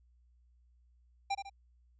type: tone with echo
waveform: square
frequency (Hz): 792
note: G5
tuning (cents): +18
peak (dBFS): -31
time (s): 1.3-1.35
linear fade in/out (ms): 10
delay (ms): 74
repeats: 2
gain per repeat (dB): -7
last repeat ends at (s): 1.498
effects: added 60 Hz sine -63 dBFS peak until 1.99 s + resampled to 16000 Hz